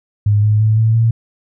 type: tone with pitch steps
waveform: sine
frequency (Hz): 103.83 / 106.32 / 108.87 / 111.48 / 114.15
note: G#2 / G#2 / A2 / A2 / A#2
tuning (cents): 0 / +41 / -18 / +23 / -36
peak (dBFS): -9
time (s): 0.26-1.11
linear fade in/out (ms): 5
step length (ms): 170
effects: none